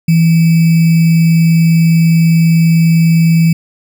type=tone with sample-and-hold; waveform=sine; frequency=164.81 Hz; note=E3; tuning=in tune; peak=-5 dBFS; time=0.08-3.53 s; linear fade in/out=5 ms; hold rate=2450 Hz; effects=none